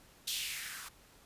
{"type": "noise with band-pass filter sweep", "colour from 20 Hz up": "violet", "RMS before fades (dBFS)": -40, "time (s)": [0.27, 0.89], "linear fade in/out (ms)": 10, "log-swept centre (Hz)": [3700, 1100], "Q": 3, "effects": ["pink hiss -61 dBFS RMS until 1.25 s", "resampled to 32000 Hz"]}